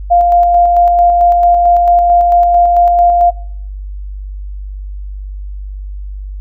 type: tone with tremolo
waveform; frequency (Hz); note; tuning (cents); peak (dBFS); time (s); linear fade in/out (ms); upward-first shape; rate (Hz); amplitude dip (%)
sine; 698.5; F5; 0; -4; 0.1-3.31; 20; square; 4.5; 25
effects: noise-tail reverb RT60 0.7 s tail -22 dB re dry + added 49 Hz sine -21 dBFS peak until 6.4 s